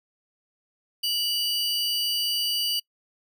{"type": "tone pair together", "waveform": "45% pulse", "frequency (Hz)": [2941, 4652], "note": ["F#7", "D8"], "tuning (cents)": [-11, -17], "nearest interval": "minor sixth", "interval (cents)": 794, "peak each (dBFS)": -26, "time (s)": [1.03, 2.8], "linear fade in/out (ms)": 10, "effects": ["noise-tail reverb RT60 0.1 s tail -26 dB re dry"]}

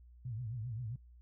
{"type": "tone with vibrato", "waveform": "sine", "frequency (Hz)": 116.5, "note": "A#2", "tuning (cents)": -1, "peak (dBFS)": -38, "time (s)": [0.25, 0.96], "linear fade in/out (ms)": 5, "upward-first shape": "triangle", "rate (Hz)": 7.6, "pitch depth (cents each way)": 210, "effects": ["noise-tail reverb RT60 0.1 s tail -21 dB re dry", "added 60 Hz sine -55 dBFS peak until 1.21 s"]}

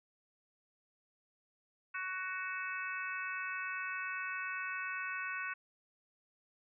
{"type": "harmonic tone", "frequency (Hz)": 372.5, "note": "F#4", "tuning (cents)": 12, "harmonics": [3, 4, 5, 6, 7], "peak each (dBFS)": [-44, -40, -46, -47, -44], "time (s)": [1.94, 5.54], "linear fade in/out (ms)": 10, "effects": []}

